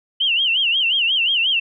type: tone with vibrato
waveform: sine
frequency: 2951 Hz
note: F#7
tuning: 5 cents flat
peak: -15 dBFS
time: 0.2-1.6 s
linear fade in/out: 10 ms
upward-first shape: sine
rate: 5.6 Hz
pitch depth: 170 cents each way
effects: none